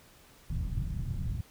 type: low-pass noise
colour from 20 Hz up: white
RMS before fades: -33 dBFS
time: 0.5-1.41 s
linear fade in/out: 5 ms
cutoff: 140 Hz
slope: 24 dB/octave
effects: pink hiss -58 dBFS RMS until 1.5 s